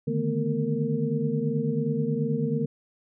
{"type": "tone cluster", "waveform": "sine", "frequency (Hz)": [145.9, 155.2, 219.3, 242.1, 459.3], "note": ["D3", "D#3", "A3", "B3", "A#4"], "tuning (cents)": [-11, -4, -6, -34, -26], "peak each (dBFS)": -30, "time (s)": [0.07, 2.66], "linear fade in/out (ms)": 10, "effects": []}